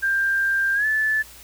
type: tone with pitch glide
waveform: sine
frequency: 1588 to 1741.8 Hz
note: G6 to A6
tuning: +22 to -18 cents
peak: -18 dBFS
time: 0.02-1.23 s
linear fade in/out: 20 ms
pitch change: +160 cents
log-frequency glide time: 0.74-0.86 s
effects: added 60 Hz sine -50 dBFS peak until 1.43 s + white hiss -45 dBFS RMS until 1.43 s